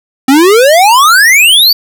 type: exponential sweep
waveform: square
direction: up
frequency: 256.6 to 4700 Hz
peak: -3 dBFS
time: 0.28-1.73 s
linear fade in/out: 5 ms
effects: none